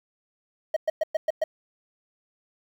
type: tone bursts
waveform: triangle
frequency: 630 Hz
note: D#5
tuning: 21 cents sharp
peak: -18 dBFS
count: 6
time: 0.74-1.44 s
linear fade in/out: 5 ms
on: 25 ms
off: 110 ms
effects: 9-bit